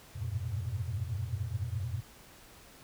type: tone cluster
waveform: sine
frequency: 86.1 / 96.2 / 101.1 / 114.6 / 123.9 Hz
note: F2 / G2 / G#2 / A#2 / B2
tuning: -24 / -32 / -46 / -29 / +6 cents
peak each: -38 / -40 / -39 / -39 / -39 dBFS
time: 0.15-2.01 s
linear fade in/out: 20 ms
effects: pink hiss -55 dBFS RMS until 2.83 s